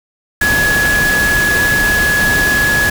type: tone in noise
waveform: sine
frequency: 1686 Hz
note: G#6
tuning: 26 cents sharp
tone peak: -11 dBFS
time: 0.41-2.9 s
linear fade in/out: 5 ms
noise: pink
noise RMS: -18 dBFS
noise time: 0.41-2.9 s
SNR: +4 dB
effects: none